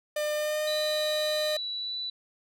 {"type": "tone with pitch glide", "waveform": "45% pulse", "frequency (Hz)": [601, 610.4], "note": ["D5", "D#5"], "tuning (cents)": [40, -33], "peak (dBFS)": -27, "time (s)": [0.16, 1.57], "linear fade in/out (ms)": 5, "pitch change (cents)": 27, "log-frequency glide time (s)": [0.33, 0.63]}
{"type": "tone with vibrato", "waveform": "sine", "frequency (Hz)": 3951, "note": "B7", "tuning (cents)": 0, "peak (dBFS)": -31, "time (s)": [0.67, 2.1], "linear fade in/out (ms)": 5, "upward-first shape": "triangle", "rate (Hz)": 1.7, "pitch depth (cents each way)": 9}
{"effects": []}